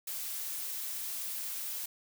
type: noise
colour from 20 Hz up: blue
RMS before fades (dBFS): -38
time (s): 0.07-1.86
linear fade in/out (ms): 5
effects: none